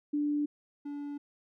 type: tone pair in turn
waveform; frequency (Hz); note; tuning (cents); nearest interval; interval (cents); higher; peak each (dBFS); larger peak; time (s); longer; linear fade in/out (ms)
sine / triangle; 293.7 / 288.3; D4 / D4; 0 / -32; unison; 32; first; -27 / -34; first; 0.13-0.46 / 0.85-1.18; neither; 10
effects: none